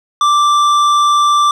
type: tone with tanh clipping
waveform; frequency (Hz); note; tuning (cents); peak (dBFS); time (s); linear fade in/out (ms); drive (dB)
sine; 1174.7; D6; 0; -10; 0.21-1.51; 2; 12
effects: none

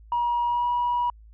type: tone with pitch glide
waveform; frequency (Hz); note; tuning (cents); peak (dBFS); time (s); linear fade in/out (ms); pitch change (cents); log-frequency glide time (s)
sine; 956 to 967.7; A#5 to B5; +43 to -36; -20; 0.12-1.1; 2; +21; 0.46-0.67
effects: tanh soft clip ceiling -18 dBFS + added 54 Hz sine -46 dBFS peak until 1.33 s

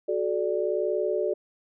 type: chord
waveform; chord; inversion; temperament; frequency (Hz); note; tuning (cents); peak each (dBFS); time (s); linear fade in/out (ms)
sine; D major; first; equal with one note detuned; 370 / 430.9 / 587.3; F#4 / A4 / D5; 0 / -36 / 0; -28; 0.08-1.34; 10
effects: none

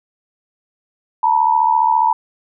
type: tone pair together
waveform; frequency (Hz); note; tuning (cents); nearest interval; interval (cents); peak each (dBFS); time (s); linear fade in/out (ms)
sine; 889.3 / 964; A5 / B5; +18 / -42; minor second; 140; -14; 1.23-2.13; 5
effects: none

